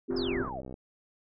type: chord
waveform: sine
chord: C suspended fourth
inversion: none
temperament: equal with one note detuned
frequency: 256.5 / 349.2 / 392 Hz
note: C4 / F4 / G4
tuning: -34 / 0 / 0 cents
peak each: -33 dBFS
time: 0.08-0.44 s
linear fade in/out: 20 ms
type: low-pass noise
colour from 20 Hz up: pink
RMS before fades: -40 dBFS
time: 0.1-0.5 s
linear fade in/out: 10 ms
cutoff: 1600 Hz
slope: 48 dB/octave
type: exponential sweep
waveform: sine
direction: down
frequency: 5390 to 554.4 Hz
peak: -36 dBFS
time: 0.16-0.61 s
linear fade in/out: 10 ms
type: click train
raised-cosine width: 2 ms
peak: -29 dBFS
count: 27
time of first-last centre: 0.34-0.741 s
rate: 64.8 Hz
effects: none

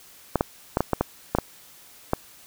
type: clicks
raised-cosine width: 1 ms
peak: -6 dBFS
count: 9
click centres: 0.357 / 0.409 / 0.771 / 0.806 / 0.933 / 1.01 / 1.35 / 1.386 / 2.134 s
effects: white hiss -50 dBFS RMS until 2.46 s

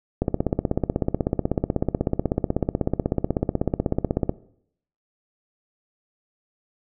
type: click train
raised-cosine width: 2 ms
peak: -7 dBFS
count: 67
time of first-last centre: 0.22-4.294 s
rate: 16.2 Hz
effects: noise-tail reverb RT60 0.7 s tail -19 dB re dry

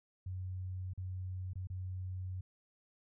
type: tone with dropouts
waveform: sine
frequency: 92.5 Hz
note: F#2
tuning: in tune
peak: -38 dBFS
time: 0.26-2.41 s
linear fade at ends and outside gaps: 5 ms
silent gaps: 0.935-0.976 / 1.534-1.555 / 1.672-1.7 s
effects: none

